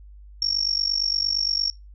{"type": "tone with amplitude modulation", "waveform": "sine", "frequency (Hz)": 5500, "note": "F8", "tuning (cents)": -27, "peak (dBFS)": -17, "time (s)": [0.42, 1.7], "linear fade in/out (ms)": 2, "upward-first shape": "sine", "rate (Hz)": 48.7, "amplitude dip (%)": 95, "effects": ["noise-tail reverb RT60 0.2 s tail -23 dB re dry", "added 50 Hz sine -42 dBFS peak until 1.94 s"]}